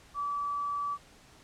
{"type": "tone", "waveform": "sine", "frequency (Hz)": 1152, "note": "D6", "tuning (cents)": -34, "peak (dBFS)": -30, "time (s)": [0.14, 0.98], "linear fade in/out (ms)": 50, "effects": ["pink hiss -57 dBFS RMS until 1.43 s", "low-pass 9000 Hz 12 dB/octave"]}